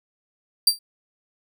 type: tone with exponential decay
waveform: sawtooth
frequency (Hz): 4699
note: D8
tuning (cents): 0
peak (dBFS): -7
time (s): 0.67-0.79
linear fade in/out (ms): 5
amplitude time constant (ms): 25
effects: none